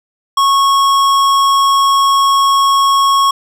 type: tone with tanh clipping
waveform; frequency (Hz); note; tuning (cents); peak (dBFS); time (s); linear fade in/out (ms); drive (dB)
sine; 1100; C#6; -14; -10; 0.37-3.31; 5; 17
effects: none